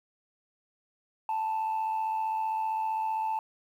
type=tone with amplitude modulation; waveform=sine; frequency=880 Hz; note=A5; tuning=in tune; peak=-23 dBFS; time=1.29-3.39 s; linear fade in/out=2 ms; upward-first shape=sine; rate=95.4 Hz; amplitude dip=55%; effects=tanh soft clip ceiling -25 dBFS + 10-bit